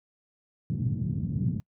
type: band-pass noise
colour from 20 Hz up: pink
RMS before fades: -29 dBFS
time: 0.7-1.6 s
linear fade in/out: 0 ms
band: 100 to 200 Hz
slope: 24 dB/octave
effects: noise-tail reverb RT60 0.1 s tail -25 dB re dry

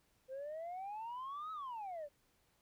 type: exponential two-way sweep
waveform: sine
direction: up then down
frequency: 513 to 1300 to 560 Hz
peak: -40 dBFS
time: 0.28-2.09 s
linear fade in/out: 50 ms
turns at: 1.52 s
effects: tanh soft clip ceiling -40 dBFS + pink hiss -75 dBFS RMS until 2.61 s

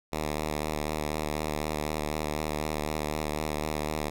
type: tone with vibrato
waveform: 5% pulse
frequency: 76.2 Hz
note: D#2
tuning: 36 cents flat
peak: -18 dBFS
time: 0.12-4.1 s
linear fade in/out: 10 ms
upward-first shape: square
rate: 4 Hz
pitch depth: 24 cents each way
effects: none

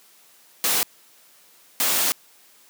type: noise bursts at uneven times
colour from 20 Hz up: white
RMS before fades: -21 dBFS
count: 2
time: 0.64-0.83 / 1.8-2.12 s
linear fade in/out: 0 ms
effects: white hiss -54 dBFS RMS until 2.69 s + high-pass 200 Hz 12 dB/octave

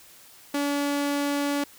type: tone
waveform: sawtooth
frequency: 285.8 Hz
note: D4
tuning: 47 cents flat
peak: -20 dBFS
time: 0.54-1.64 s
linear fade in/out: 5 ms
effects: white hiss -51 dBFS RMS until 1.78 s

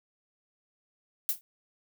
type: noise with exponential decay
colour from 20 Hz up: violet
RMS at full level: -23 dBFS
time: 1.29-1.41 s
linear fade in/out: 0 ms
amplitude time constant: 25 ms
effects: none

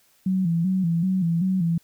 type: tone with vibrato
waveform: sine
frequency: 177.3 Hz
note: F3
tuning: 26 cents sharp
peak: -19 dBFS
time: 0.26-1.78 s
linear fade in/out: 5 ms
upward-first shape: square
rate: 2.6 Hz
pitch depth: 100 cents each way
effects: white hiss -61 dBFS RMS until 1.83 s

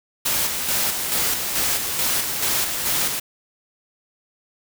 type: noise with tremolo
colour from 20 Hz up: white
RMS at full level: -21 dBFS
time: 0.25-3.2 s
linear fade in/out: 10 ms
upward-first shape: square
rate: 2.3 Hz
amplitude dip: 40%
effects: none

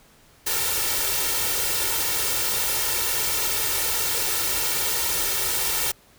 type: noise with comb filter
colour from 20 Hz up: white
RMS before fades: -24 dBFS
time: 0.46-5.92 s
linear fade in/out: 10 ms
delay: 2.2 ms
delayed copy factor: +0.75
effects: pink hiss -55 dBFS RMS until 6.18 s

